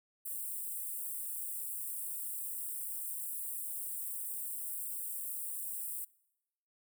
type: high-pass noise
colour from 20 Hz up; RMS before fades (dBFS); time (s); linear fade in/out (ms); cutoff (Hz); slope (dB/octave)
white; -40; 0.25-6.05; 10; 8000; 96
effects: noise-tail reverb RT60 0.9 s tail -24 dB re dry